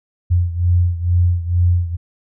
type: beating tone pair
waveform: sine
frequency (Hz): 87.3 / 89.5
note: F2 / F2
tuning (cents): 0 / +43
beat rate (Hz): 2.2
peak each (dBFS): -14 / -18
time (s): 0.3-1.97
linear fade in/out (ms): 20
effects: none